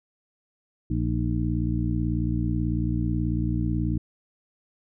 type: harmonic tone with a mistuned harmonic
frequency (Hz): 58.27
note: A#1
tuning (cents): 0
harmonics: 1 / 2 / 3 / 4 / 5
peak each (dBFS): -28 / -27 / -30 / -32 / -30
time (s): 0.9-3.98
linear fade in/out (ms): 5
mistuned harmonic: 5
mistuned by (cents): +98
effects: none